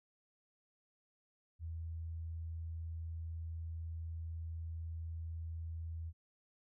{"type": "tone", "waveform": "sine", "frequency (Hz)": 82, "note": "E2", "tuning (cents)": -9, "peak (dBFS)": -40, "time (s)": [1.59, 6.13], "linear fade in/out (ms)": 50, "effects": []}